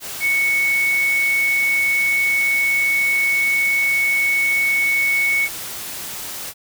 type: tone in noise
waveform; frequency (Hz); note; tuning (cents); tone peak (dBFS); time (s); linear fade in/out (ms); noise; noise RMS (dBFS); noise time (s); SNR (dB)
sine; 2217; C#7; 0; -15; 0.2-5.49; 50; white; -30; 0-6.54; +12
effects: none